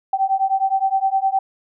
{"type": "beating tone pair", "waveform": "sine", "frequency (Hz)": [769, 778.7], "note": ["G5", "G5"], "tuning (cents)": [-33, -12], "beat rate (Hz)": 9.7, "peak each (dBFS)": -19, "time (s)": [0.13, 1.39], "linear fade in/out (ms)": 5, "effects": []}